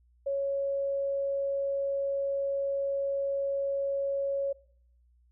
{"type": "tone", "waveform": "sine", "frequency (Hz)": 554, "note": "C#5", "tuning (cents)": -1, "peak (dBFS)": -27, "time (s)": [0.26, 4.53], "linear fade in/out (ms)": 10, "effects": ["noise-tail reverb RT60 0.6 s tail -21 dB re dry", "added 60 Hz sine -61 dBFS peak until 5.31 s"]}